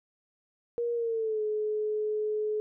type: tone with pitch glide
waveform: sine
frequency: 473.1 to 426.4 Hz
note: A#4 to G#4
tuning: +26 to +46 cents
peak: -27 dBFS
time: 0.78-2.6 s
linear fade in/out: 0 ms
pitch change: -180 cents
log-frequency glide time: 0.94-1.42 s
effects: none